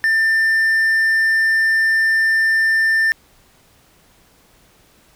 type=tone; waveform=triangle; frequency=1790 Hz; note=A6; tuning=29 cents sharp; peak=-11 dBFS; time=0.04-3.12 s; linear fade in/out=0 ms; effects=pink hiss -53 dBFS RMS until 5.15 s